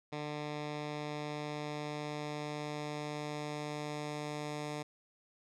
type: tone with low-pass filter sweep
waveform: 10% pulse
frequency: 149.1 Hz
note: D3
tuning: 27 cents sharp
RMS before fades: -40 dBFS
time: 0.12-4.83 s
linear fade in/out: 10 ms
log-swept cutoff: 4400 to 7500 Hz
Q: 0.98
effects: none

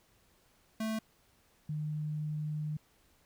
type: tone pair in turn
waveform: square / sine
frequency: 220 / 151.96 Hz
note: A3 / D#3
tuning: 0 / -41 cents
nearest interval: tritone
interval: 641 cents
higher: first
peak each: -33 / -33 dBFS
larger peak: neither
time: 0.8-0.99 / 1.69-2.77 s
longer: second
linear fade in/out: 5 ms
effects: pink hiss -68 dBFS RMS until 3.25 s

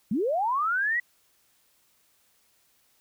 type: linear sweep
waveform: sine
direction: up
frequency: 180 to 1975.5 Hz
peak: -23 dBFS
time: 0.11-1 s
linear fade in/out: 5 ms
effects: white hiss -66 dBFS RMS until 3 s

